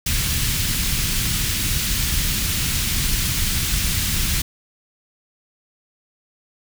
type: band-stop noise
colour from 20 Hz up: pink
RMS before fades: -21 dBFS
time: 0.06-4.42 s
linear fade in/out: 5 ms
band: 160 to 2400 Hz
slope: 12 dB/octave
effects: none